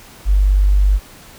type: tone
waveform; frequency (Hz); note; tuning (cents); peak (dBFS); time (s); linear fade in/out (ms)
sine; 49; G1; 0; -9; 0.25-1; 50
effects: pink hiss -41 dBFS RMS until 1.38 s